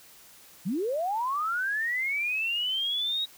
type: linear sweep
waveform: sine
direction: up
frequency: 154.5 to 3825 Hz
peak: -26 dBFS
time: 0.65-3.26 s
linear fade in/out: 20 ms
effects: white hiss -53 dBFS RMS until 3.37 s